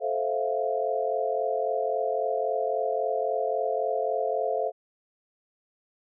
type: chord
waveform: sine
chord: F major seventh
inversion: first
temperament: just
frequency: 436.5 / 523.8 / 654.8 / 698.5 Hz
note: A4 / C5 / E5 / F5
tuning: -14 / +2 / -12 / 0 cents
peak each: -30 dBFS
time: 0-4.72 s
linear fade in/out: 50 ms
effects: none